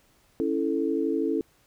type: chord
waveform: sine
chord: A major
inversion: first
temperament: equal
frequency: 277.2 / 329.6 / 440 Hz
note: C#4 / E4 / A4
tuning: 0 / 0 / 0 cents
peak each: -28 / -27 / -28 dBFS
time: 0.4-1.41 s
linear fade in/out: 0 ms
effects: pink hiss -63 dBFS RMS until 1.66 s